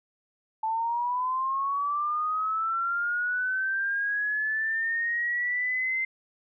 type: linear sweep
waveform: sine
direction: up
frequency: 875 to 2082 Hz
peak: -25 dBFS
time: 0.63-6.05 s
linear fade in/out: 5 ms
effects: none